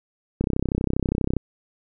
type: click train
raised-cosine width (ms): 3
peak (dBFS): -9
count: 32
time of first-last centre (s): 0.41-1.367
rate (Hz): 32.4
effects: none